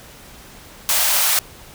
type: high-pass noise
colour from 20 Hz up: white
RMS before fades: -17 dBFS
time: 0.89-1.39 s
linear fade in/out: 0 ms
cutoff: 540 Hz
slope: 48 dB/octave
effects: pink hiss -42 dBFS RMS until 1.74 s